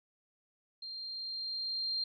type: tone with level ramp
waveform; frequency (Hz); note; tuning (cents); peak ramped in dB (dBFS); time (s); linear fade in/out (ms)
sine; 4186; C8; 0; -41 to -31; 0.82-2.04; 5
effects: none